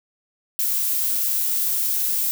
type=noise; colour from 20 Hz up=violet; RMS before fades=-22 dBFS; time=0.59-2.31 s; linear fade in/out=0 ms; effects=none